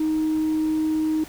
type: tone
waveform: sine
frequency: 312.6 Hz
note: D#4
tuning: 8 cents sharp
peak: -18 dBFS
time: 0-1.24 s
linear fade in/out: 5 ms
effects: tanh soft clip ceiling -17 dBFS + pink hiss -43 dBFS RMS until 1.28 s